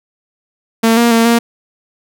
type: tone with pitch steps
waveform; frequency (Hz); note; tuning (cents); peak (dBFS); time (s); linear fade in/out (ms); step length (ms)
sawtooth; 226.6 / 235.7 / 228.6 / 233.9; A#3 / A#3 / A#3 / A#3; -49 / +19 / -34 / +6; -4; 0.83-1.39; 10; 140
effects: none